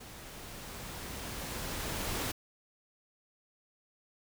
pink noise with level ramp, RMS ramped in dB -49 to -34 dBFS, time 0-2.32 s, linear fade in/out 10 ms, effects none

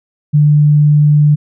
sine tone, 148.5 Hz, D3, 20 cents sharp, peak -5 dBFS, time 0.33-1.36 s, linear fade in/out 20 ms, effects none

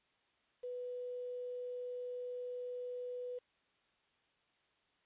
sine tone with quantisation, 494.7 Hz, B4, 3 cents sharp, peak -40 dBFS, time 0.63-3.39 s, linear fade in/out 10 ms, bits 10, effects white hiss -75 dBFS RMS until 5.05 s + resampled to 8000 Hz

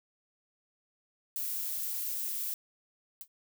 violet noise, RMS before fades -35 dBFS, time 1.36-2.54 s, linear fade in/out 0 ms
violet noise with exponential decay, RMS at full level -38 dBFS, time 3.21-3.28 s, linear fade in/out 1 ms, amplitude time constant 15 ms
effects none

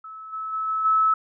sine tone with level steps, 1300 Hz, E6, 24 cents flat, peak -36 / -28 / -24 / -22 / -16 dBFS, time 0.04-1.14 s, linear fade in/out 5 ms, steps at 0.32 / 0.52 / 0.67 / 0.84 s, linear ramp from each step 20 ms, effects none

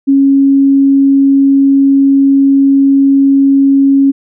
sine tone, 274.8 Hz, C#4, 15 cents flat, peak -4 dBFS, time 0.07-4.12 s, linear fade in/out 20 ms, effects none

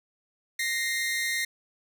sawtooth tone pair together, 1864.7 / 2093 Hz, A#6 / C7, 0 / 0 cents, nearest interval major second, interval 200 cents, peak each -26 / -26 dBFS, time 0.59-1.45 s, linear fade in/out 5 ms, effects none

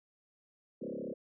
sine tone with frequency modulation, 369.4 Hz, F#4, 3 cents flat, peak -37 dBFS, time 0.81-1.14 s, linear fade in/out 10 ms, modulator 34.2 Hz, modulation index 5.2, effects none

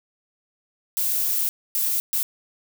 violet noise bursts at uneven times, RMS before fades -23 dBFS, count 3, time 0.97-1.49 / 1.75-2 / 2.13-2.23 s, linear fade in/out 0 ms, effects none

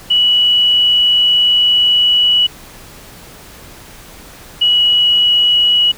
sine tone pair in turn, 2940 / 2924 Hz, F#7 / F#7, -12 / -21 cents, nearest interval unison, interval 9 cents, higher first, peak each -8 dBFS, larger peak neither, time 0.1-2.47 / 4.61-5.92 s, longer first, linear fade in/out 10 ms, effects pink hiss -37 dBFS RMS until 5.97 s

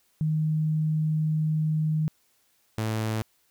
sine / sawtooth tone pair in turn, 155.56 / 110 Hz, D#3 / A2, 0 / 0 cents, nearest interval tritone, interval 600 cents, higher first, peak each -22 dBFS, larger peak neither, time 0.21-2.08 / 2.78-3.22 s, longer first, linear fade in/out 0 ms, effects white hiss -67 dBFS RMS until 3.5 s

